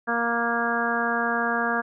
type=harmonic tone; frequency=234.3 Hz; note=A#3; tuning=9 cents sharp; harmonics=1 / 2 / 3 / 4 / 5 / 6 / 7; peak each=-30 / -31 / -29 / -32 / -30 / -30 / -27 dBFS; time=0.07-1.82 s; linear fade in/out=20 ms; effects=none